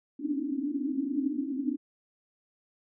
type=band-pass noise; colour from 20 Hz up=white; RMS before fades=-31 dBFS; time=0.19-1.77 s; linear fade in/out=20 ms; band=260 to 300 Hz; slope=96 dB/octave; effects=none